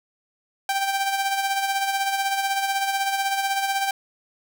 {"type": "tone with tremolo", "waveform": "sawtooth", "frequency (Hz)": 784, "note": "G5", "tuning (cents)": 0, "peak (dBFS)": -16, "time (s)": [0.69, 3.91], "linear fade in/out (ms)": 2, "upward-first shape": "sine", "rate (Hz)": 16, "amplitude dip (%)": 50, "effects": []}